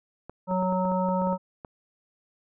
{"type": "clicks", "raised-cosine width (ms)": 1, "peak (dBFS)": -25, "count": 11, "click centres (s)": [0.296, 0.512, 0.626, 0.725, 0.853, 0.918, 1.087, 1.219, 1.272, 1.328, 1.648]}
{"type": "harmonic tone", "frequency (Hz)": 185, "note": "F#3", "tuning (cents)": 0, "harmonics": [1, 3, 5, 7], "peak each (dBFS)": [-26, -28, -28, -37], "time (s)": [0.47, 1.38], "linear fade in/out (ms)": 50}
{"effects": []}